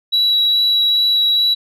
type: tone with vibrato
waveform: sine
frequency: 3906 Hz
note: B7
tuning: 20 cents flat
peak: -10 dBFS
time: 0.12-1.55 s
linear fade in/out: 20 ms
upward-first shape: triangle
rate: 2.4 Hz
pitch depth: 9 cents each way
effects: tanh soft clip ceiling -9 dBFS